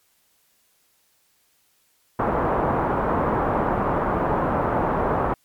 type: low-pass noise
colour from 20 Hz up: white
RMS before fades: -22 dBFS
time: 2.19-5.34 s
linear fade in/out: 5 ms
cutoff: 1100 Hz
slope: 24 dB/octave
effects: white hiss -64 dBFS RMS until 5.44 s + MP3 96 kbps